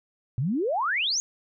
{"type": "exponential sweep", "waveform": "sine", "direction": "up", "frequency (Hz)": [113.8, 6750], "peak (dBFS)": -23, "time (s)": [0.38, 1.2], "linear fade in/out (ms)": 0, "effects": []}